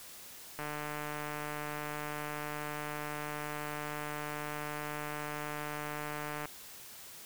click train, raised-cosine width 0.5 ms, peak -24 dBFS, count 875, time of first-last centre 0.59-6.456 s, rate 149 Hz, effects white hiss -50 dBFS RMS until 7.25 s

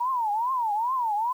sine tone with vibrato, 932.3 Hz, A#5, in tune, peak -23 dBFS, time 0-1.33 s, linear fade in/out 10 ms, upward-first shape triangle, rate 2.4 Hz, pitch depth 250 cents each way, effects 9-bit

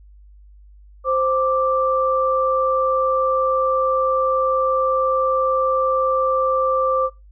sine tone pair together, 523.3 / 1174.7 Hz, C5 / D6, 0 / 0 cents, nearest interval octave + major second, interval 1400 cents, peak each -19 dBFS, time 1.04-7.1 s, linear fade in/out 50 ms, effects noise-tail reverb RT60 0.2 s tail -17 dB re dry + added 50 Hz sine -43 dBFS peak until 7.31 s

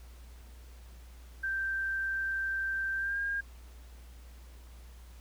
sine tone with pitch glide, 1568 to 1614.9 Hz, G6 to G#6, 0 to -49 cents, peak -30 dBFS, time 1.43-3.41 s, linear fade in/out 10 ms, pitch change +51 cents, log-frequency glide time 2.97-3.19 s, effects added 60 Hz sine -48 dBFS peak until 5.2 s + pink hiss -60 dBFS RMS until 5.2 s

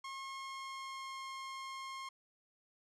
sawtooth tone with pitch glide, 1079 to 1069.7 Hz, C#6 to C6, -47 to +38 cents, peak -39 dBFS, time 0.04-2.09 s, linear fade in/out 5 ms, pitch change -15 cents, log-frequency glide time 0.28-1.22 s, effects low-pass 7000 Hz 12 dB/octave

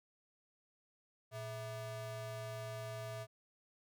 square ring-modulated tone, 269.6 Hz, C#4, 48 cents flat, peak -40 dBFS, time 1.31-3.27 s, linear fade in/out 50 ms, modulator 386 Hz, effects none

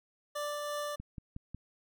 25% pulse tone with tremolo, 588 Hz, D5, 2 cents sharp, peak -30 dBFS, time 0.35-0.96 s, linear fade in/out 10 ms, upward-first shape triangle, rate 2.9 Hz, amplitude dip 25%
click train, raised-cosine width 5 ms, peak -29 dBFS, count 4, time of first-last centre 1-1.546 s, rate 5.49 Hz
effects none

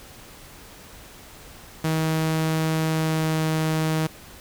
sawtooth tone with pitch glide, 159.1 to 158 Hz, D#3 to D#3, +39 to +27 cents, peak -17 dBFS, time 1.84-4.07 s, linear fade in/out 5 ms, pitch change -12 cents, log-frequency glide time 2.9-3.42 s, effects pink hiss -45 dBFS RMS until 4.4 s

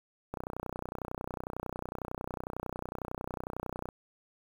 click train, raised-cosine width 1 ms, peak -22 dBFS, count 111, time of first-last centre 0.34-3.888 s, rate 31 Hz, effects 8-bit

